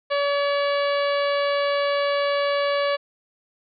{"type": "harmonic tone", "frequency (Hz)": 569, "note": "C#5", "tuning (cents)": 45, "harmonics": [1, 2, 3, 4, 5, 6, 7, 8], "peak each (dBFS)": [-21, -27, -31, -33, -35, -37, -38, -39], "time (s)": [0.1, 2.97], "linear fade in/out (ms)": 20, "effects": []}